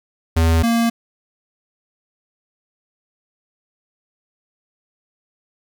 square tone pair in turn, 82 / 231.9 Hz, E2 / A#3, -9 / -9 cents, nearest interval octave + tritone, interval 1800 cents, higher second, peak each -13 / -15 dBFS, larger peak first, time 0.36-0.63 / 0.63-0.9 s, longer neither, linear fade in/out 10 ms, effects 9-bit

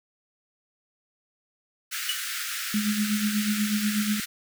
pink high-pass noise, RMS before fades -32 dBFS, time 1.91-4.26 s, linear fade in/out 20 ms, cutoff 1300 Hz, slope 96 dB/octave
45% pulse tone with exponential decay, 2940 Hz, F#7, 12 cents flat, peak -22 dBFS, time 2.09-2.24 s, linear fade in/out 2 ms, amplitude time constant 31 ms
sine tone with tremolo, 210 Hz, G#3, 19 cents sharp, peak -21 dBFS, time 2.74-4.2 s, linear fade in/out 2 ms, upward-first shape sine, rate 8.2 Hz, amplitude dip 60%
effects none

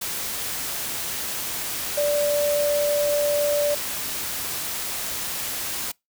sine tone in noise, 584 Hz, D5, 10 cents flat, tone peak -19 dBFS, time 1.97-3.75 s, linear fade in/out 10 ms, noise white, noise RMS -29 dBFS, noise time 0.01-5.92 s, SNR +7 dB, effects noise-tail reverb RT60 0.2 s tail -26 dB re dry

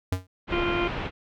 square tone with exponential decay, 92.2 Hz, F#2, 6 cents flat, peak -20 dBFS, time 0.12-0.27 s, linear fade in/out 5 ms, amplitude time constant 31 ms
pink low-pass noise, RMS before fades -31 dBFS, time 0.47-1.11 s, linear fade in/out 50 ms, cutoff 3100 Hz, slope 24 dB/octave
harmonic tone, 347.8 Hz, F4, 7 cents flat, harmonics 1 / 2 / 3 / 4 / 6 / 7 / 8 / 9, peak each -26 / -36 / -34 / -33 / -41 / -34 / -46 / -38 dBFS, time 0.52-0.88 s, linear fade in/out 5 ms
effects none

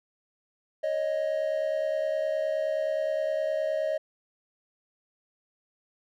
triangle tone pair together, 554.4 / 624 Hz, C#5 / D#5, 0 / +5 cents, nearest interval major second, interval 205 cents, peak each -29 / -25 dBFS, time 0.83-3.98 s, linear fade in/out 10 ms, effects none

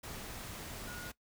sine tone in noise, 1443 Hz, F#6, 44 cents flat, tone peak -46 dBFS, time 0.87-1.1 s, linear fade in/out 10 ms, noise pink, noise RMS -45 dBFS, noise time 0.03-1.12 s, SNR -4 dB, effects noise-tail reverb RT60 0.1 s tail -18 dB re dry

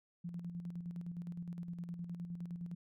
sine tone with tremolo, 172.9 Hz, F3, 17 cents flat, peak -39 dBFS, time 0.24-2.75 s, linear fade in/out 10 ms, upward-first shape square, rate 9.7 Hz, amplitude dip 50%, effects none

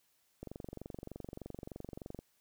click train, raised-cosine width 2 ms, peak -30 dBFS, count 42, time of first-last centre 0.43-2.19 s, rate 23.3 Hz, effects white hiss -74 dBFS RMS until 2.4 s

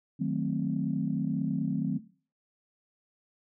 sine chord, D# diminished seventh, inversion none, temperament equal, 155.56 / 185 / 220 / 261.6 Hz, D#3 / F#3 / A3 / C4, 0 / 0 / 0 / 0 cents, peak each -32 / -31 / -34 / -32 dBFS, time 0.19-1.99 s, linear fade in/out 20 ms, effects noise-tail reverb RT60 0.4 s tail -17 dB re dry + tanh soft clip ceiling -16 dBFS

